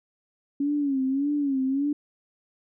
sine tone with vibrato, 277.4 Hz, C#4, 1 cent sharp, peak -22 dBFS, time 0.6-1.93 s, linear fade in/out 5 ms, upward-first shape sine, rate 1.7 Hz, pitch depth 99 cents each way, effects none

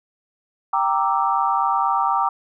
sine chord, E half-diminished seventh, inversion first, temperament equal, 784 / 932.3 / 1174.7 / 1318.5 Hz, G5 / Bb5 / D6 / E6, 0 / 0 / 0 / 0 cents, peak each -22 / -22 / -21 / -27 dBFS, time 0.73-2.29 s, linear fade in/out 5 ms, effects none

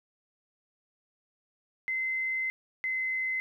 sine tone pair in turn, 2061 / 2052 Hz, C7 / C7, -27 / -34 cents, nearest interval unison, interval 7 cents, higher first, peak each -28 dBFS, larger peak neither, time 1.88-2.5 / 2.84-3.4 s, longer first, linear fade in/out 0 ms, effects 11-bit

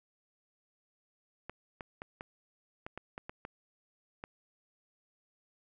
clicks, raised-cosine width 0.5 ms, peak -26 dBFS, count 10, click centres 1.496 / 1.808 / 2.019 / 2.209 / 2.865 / 2.976 / 3.179 / 3.295 / 3.451 / 4.239 s, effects none

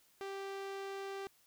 sawtooth tone with low-pass filter, 392 Hz, G4, in tune, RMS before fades -43 dBFS, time 0.21-1.27 s, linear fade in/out 0 ms, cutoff 6500 Hz, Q 0.51, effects white hiss -69 dBFS RMS until 1.46 s

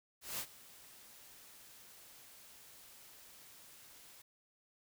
white noise with ADSR envelope, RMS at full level -39 dBFS, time 0.21-4.22 s, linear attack 180 ms, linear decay 68 ms, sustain -19 dB, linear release 6 ms, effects none

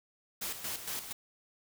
white noise with tremolo, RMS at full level -37 dBFS, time 0.41-1.13 s, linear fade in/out 10 ms, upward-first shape square, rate 4.3 Hz, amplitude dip 60%, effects none

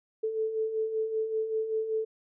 sine beating tone pair, 435.8 / 441 Hz, A4 / A4, -17 / +4 cents, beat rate 5.2 Hz, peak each -36 / -28 dBFS, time 0.23-2.05 s, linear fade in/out 10 ms, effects none

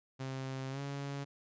sawtooth tone with pitch glide, 132.8 to 140.29 Hz, C3 to C#3, +26 to +21 cents, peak -34 dBFS, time 0.19-1.25 s, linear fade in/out 20 ms, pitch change +95 cents, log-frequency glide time 0.7-0.8 s, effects resampled to 16000 Hz

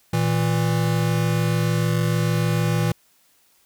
square tone pair together, 116.54 / 163.21 Hz, A#2 / E3, 0 / -17 cents, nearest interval tritone, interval 583 cents, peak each -22 dBFS, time 0.13-2.92 s, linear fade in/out 5 ms, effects white hiss -60 dBFS RMS until 3.65 s

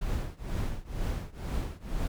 brown noise with tremolo, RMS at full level -29 dBFS, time 0.01-2.08 s, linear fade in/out 10 ms, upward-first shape triangle, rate 2.1 Hz, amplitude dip 95%, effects none

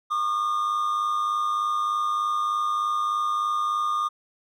triangle tone pair together, 1108.7 / 1212 Hz, C#6 / D#6, 0 / -46 cents, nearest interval major second, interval 154 cents, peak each -30 / -21 dBFS, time 0.1-4.09 s, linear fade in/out 20 ms, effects none

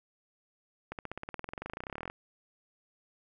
accelerating click train, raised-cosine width 0.5 ms, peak -23 dBFS, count 30, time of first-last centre 0.92-2.1 s, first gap 68 ms, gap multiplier 0.96, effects none

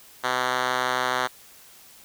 5% pulse tone with band-pass filter, 126.8 Hz, B2, 46 cents sharp, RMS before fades -25 dBFS, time 0.23-1.28 s, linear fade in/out 20 ms, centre 1800 Hz, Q 0.59, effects white hiss -50 dBFS RMS until 2.04 s

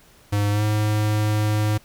square tone with pitch glide, 102.7 to 106.26 Hz, G#2 to G#2, -19 to +40 cents, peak -19 dBFS, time 0.32-1.78 s, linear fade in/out 10 ms, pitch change +59 cents, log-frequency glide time 0.51-0.63 s, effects pink hiss -53 dBFS RMS until 1.84 s

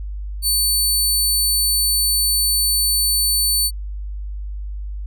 15% pulse tone, 4500 Hz, C#8, 25 cents sharp, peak -9 dBFS, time 0.42-3.71 s, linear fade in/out 50 ms, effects added 50 Hz sine -25 dBFS peak until 5.06 s

